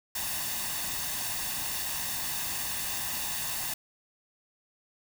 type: noise with comb filter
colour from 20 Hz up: white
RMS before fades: -33 dBFS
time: 0.15-3.74 s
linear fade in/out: 5 ms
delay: 1.1 ms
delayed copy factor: +0.6
effects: none